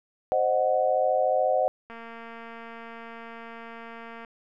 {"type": "chord", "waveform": "sine", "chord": "C diminished", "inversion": "none", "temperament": "equal with one note detuned", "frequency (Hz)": [523.3, 617.2, 740], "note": ["C5", "Eb5", "Gb5"], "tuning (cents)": [0, -14, 0], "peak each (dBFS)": -25, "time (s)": [0.32, 1.68], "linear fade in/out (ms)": 0}
{"type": "click train", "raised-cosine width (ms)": 0.5, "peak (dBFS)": -28, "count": 541, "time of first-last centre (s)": [1.9, 4.248], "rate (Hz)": 230}
{"effects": []}